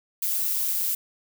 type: noise with amplitude modulation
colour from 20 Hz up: violet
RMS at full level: -23 dBFS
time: 0.22-0.95 s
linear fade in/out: 5 ms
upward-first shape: sine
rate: 187 Hz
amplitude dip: 60%
effects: none